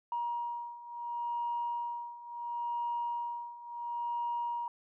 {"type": "beating tone pair", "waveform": "sine", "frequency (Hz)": [949, 949.72], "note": ["A#5", "A#5"], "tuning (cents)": [31, 32], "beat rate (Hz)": 0.72, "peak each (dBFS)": [-38, -35], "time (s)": [0.12, 4.68], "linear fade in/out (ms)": 2, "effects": ["tanh soft clip ceiling -26 dBFS"]}